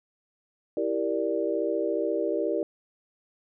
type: chord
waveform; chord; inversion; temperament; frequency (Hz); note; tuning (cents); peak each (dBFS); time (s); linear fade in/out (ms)
sine; E half-diminished seventh; none; equal; 329.6 / 392 / 466.2 / 587.3; E4 / G4 / Bb4 / D5; 0 / 0 / 0 / 0; -30; 0.77-2.63; 2
effects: none